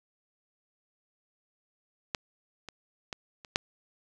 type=clicks; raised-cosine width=0.2 ms; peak=-12 / -24 / -18 / -28 / -7 dBFS; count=5; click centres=2.148 / 2.687 / 3.128 / 3.448 / 3.559 s; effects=none